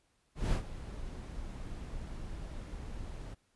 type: noise with ADSR envelope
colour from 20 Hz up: brown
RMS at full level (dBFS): -27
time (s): 0.35-3.35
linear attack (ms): 170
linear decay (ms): 98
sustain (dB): -15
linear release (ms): 19
effects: pink hiss -74 dBFS RMS until 3.55 s + resampled to 24000 Hz